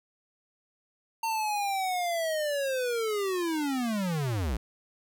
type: linear sweep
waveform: square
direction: down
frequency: 912 to 51.9 Hz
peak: -28 dBFS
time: 1.23-4.57 s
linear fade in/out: 5 ms
effects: none